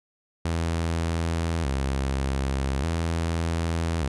sawtooth tone with vibrato, 74.8 Hz, D2, 32 cents sharp, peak -20 dBFS, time 0.45-4.08 s, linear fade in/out 5 ms, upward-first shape square, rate 0.42 Hz, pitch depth 180 cents each way, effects resampled to 24000 Hz

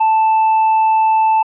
triangle tone, 880 Hz, A5, in tune, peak -8 dBFS, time 0-1.43 s, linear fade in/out 10 ms, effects resampled to 8000 Hz

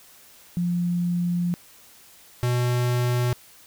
sine / square tone pair in turn, 175 / 122.73 Hz, F3 / B2, +4 / -10 cents, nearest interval tritone, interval 614 cents, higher first, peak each -21 dBFS, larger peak neither, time 0.57-1.54 / 2.43-3.33 s, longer first, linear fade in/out 0 ms, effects white hiss -51 dBFS RMS until 3.66 s

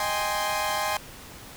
sawtooth chord, Ab major seventh, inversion second, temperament equal, 622.3 / 784 / 830.6 / 1046.5 Hz, Eb5 / G5 / Ab5 / C6, 0 / 0 / 0 / 0 cents, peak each -28 / -29 / -26 / -26 dBFS, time 0-0.97 s, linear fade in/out 2 ms, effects pink hiss -44 dBFS RMS until 1.56 s

